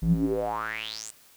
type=tone with band-pass filter sweep; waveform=square; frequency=55 Hz; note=A1; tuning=in tune; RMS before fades=-28 dBFS; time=0.02-1.11 s; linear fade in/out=5 ms; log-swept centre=120 to 8600 Hz; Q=7.6; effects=white hiss -56 dBFS RMS until 1.36 s